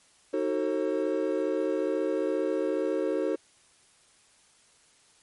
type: chord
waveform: triangle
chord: D# diminished seventh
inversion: none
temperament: just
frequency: 311.1 / 373.4 / 448 / 537.6 Hz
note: D#4 / F#4 / A4 / C5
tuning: 0 / +16 / +31 / +47 cents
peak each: -29 dBFS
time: 0.33-3.36 s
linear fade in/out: 10 ms
effects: white hiss -61 dBFS RMS until 5.22 s + MP3 48 kbps